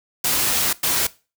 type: noise bursts at uneven times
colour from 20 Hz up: white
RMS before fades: -20 dBFS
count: 2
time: 0.24-0.73 / 0.83-1.07 s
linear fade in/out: 5 ms
effects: noise-tail reverb RT60 0.3 s tail -19 dB re dry